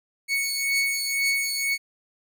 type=beating tone pair; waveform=sawtooth; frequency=2217 / 2219 Hz; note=C#7 / C#7; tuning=0 / +1 cents; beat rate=2 Hz; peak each=-21 / -24 dBFS; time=0.28-1.78 s; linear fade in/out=50 ms; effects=none